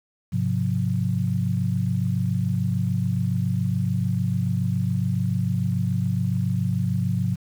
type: chord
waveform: sine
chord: F minor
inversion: first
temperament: equal with one note detuned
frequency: 103.83 / 130.81 / 178.49 Hz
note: Ab2 / C3 / F3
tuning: 0 / 0 / +38 cents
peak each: -25 dBFS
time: 0.32-7.36 s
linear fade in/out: 20 ms
effects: 8-bit